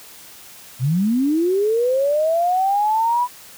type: linear sweep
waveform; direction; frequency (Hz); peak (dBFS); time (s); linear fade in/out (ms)
sine; up; 116.54 to 994; -15; 0.79-3.28; 50
effects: white hiss -42 dBFS RMS until 3.57 s + high-pass 60 Hz 12 dB/octave